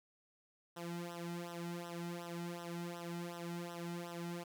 sawtooth tone with flanger, 172 Hz, F3, 26 cents flat, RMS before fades -44 dBFS, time 0.76-4.44 s, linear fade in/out 10 ms, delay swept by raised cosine 0.43 to 1.83 ms, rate 2.7 Hz, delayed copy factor -1, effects none

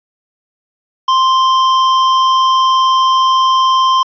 square tone, 1046.5 Hz, C6, in tune, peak -9 dBFS, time 1.08-4.03 s, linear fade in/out 5 ms, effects resampled to 11025 Hz + 8-bit

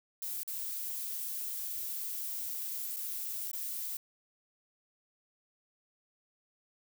violet noise with dropouts, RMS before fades -38 dBFS, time 0.22-3.97 s, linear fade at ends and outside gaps 2 ms, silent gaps 0.433-0.477 / 2.963-2.967 / 3.515-3.532 s, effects none

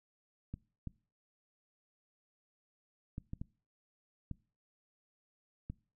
clicks, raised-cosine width 5 ms, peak -28 dBFS, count 7, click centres 0.54 / 0.873 / 3.181 / 3.334 / 3.415 / 4.313 / 5.7 s, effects noise-tail reverb RT60 0.4 s tail -23 dB re dry

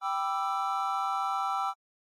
triangle chord, E minor seventh, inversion first, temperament equal with one note detuned, 784 / 987.8 / 1174.7 / 1330 Hz, G5 / B5 / D6 / E6, 0 / 0 / 0 / +15 cents, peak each -30 / -35 / -34 / -30 dBFS, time 0.01-1.74 s, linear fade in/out 50 ms, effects AAC 48 kbps

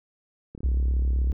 click train, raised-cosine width 3 ms, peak -27 dBFS, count 29, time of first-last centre 0.55-1.328 s, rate 36 Hz
sine tone with vibrato, 62.5 Hz, B1, 21 cents sharp, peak -20 dBFS, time 0.64-1.32 s, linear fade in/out 0 ms, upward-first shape sine, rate 7.9 Hz, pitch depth 28 cents each way
effects none

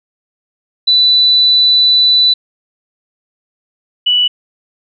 sine tone pair in turn, 3980 / 2956 Hz, B7 / F#7, +13 / -2 cents, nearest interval perfect fourth, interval 515 cents, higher first, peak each -6 / -8 dBFS, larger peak first, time 0.87-2.34 / 4.06-4.28 s, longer first, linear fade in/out 10 ms, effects none

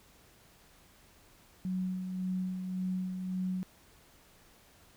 sine tone with tremolo, 185 Hz, F#3, in tune, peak -30 dBFS, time 1.65-3.63 s, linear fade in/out 0 ms, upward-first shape sine, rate 1.8 Hz, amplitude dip 45%, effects pink hiss -61 dBFS RMS until 4.96 s

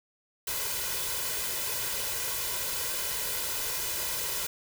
white noise with comb filter, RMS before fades -32 dBFS, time 0.47-4.47 s, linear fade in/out 5 ms, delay 2 ms, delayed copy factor +0.65, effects none

